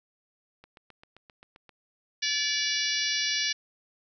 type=click train; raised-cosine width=0.3 ms; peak=-34 dBFS; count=9; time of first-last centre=0.64-1.693 s; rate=7.6 Hz
type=harmonic tone; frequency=577 Hz; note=D5; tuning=31 cents flat; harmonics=3 / 4 / 5 / 6 / 7 / 8 / 9 / 10; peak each=-34 / -34 / -34 / -34 / -34 / -34 / -34 / -34 dBFS; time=2.22-3.53 s; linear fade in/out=10 ms
effects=none

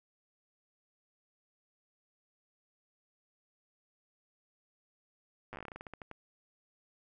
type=slowing click train; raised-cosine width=0.5 ms; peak=-29 dBFS; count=17; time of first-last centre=5.53-6.114 s; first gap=8 ms; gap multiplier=1.18; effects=none

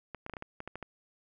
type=clicks; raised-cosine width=0.5 ms; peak=-25 dBFS; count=10; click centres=0.147 / 0.264 / 0.297 / 0.337 / 0.368 / 0.424 / 0.604 / 0.676 / 0.756 / 0.827 s; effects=none

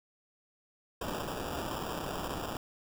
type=noise with sample-and-hold; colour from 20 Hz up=white; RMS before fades=-37 dBFS; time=1.01-2.57 s; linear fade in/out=2 ms; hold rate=2100 Hz; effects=none

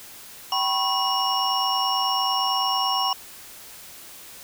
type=tone cluster; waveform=sine; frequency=773 / 986 / 1095 / 2895 / 5470 Hz; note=G5 / B5 / C#6 / F#7 / F8; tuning=-24 / -3 / -22 / -38 / -37 cents; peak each=-27 dBFS; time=0.52-3.13 s; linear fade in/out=2 ms; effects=white hiss -43 dBFS RMS until 4.43 s

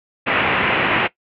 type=low-pass noise; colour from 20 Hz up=white; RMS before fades=-18 dBFS; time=0.26-1.08 s; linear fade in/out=20 ms; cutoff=2800 Hz; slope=48 dB/octave; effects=noise-tail reverb RT60 0.1 s tail -18 dB re dry + high-pass 100 Hz 12 dB/octave

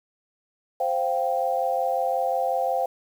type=chord; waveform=sine; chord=C suspended fourth; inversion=none; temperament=equal; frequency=523.3 / 698.5 / 784 Hz; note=C5 / F5 / G5; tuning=0 / 0 / 0 cents; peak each=-26 dBFS; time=0.8-2.86 s; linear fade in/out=5 ms; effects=8-bit

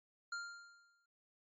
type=tone with exponential decay; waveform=square; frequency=1396.9 Hz; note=F6; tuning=in tune; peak=-39 dBFS; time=0.32-1.06 s; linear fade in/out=5 ms; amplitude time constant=160 ms; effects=noise-tail reverb RT60 0.1 s tail -26 dB re dry + MP3 32 kbps

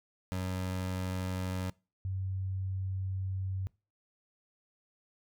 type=tone pair in turn; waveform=25% pulse / sine; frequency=92.5 / 94.99 Hz; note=F#2 / F#2; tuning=0 / +46 cents; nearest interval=unison; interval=46 cents; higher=second; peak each=-29 / -32 dBFS; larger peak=first; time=0.32-1.7 / 2.05-3.67 s; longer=second; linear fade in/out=0 ms; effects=noise-tail reverb RT60 0.3 s tail -23 dB re dry

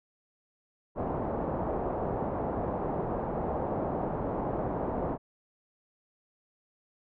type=low-pass noise; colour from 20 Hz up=white; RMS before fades=-32 dBFS; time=0.95-5.18 s; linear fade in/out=50 ms; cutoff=820 Hz; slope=24 dB/octave; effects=none

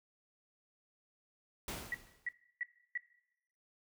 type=noise with exponential decay; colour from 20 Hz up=pink; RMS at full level=-39 dBFS; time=1.68-2.33 s; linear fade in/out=2 ms; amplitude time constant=140 ms
type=tone bursts; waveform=sine; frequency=1937 Hz; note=B6; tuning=34 cents flat; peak=-34 dBFS; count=4; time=1.92-2.976 s; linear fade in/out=2 ms; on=24 ms; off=320 ms
effects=noise-tail reverb RT60 0.8 s tail -18 dB re dry

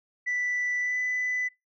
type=tone with pitch glide; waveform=sine; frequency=1975.5 to 1997.3 Hz; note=B6 to B6; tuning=0 to +19 cents; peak=-24 dBFS; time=0.26-1.49 s; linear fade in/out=20 ms; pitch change=+19 cents; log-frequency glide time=0.8-0.98 s; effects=noise-tail reverb RT60 0.2 s tail -25 dB re dry + tanh soft clip ceiling -23 dBFS

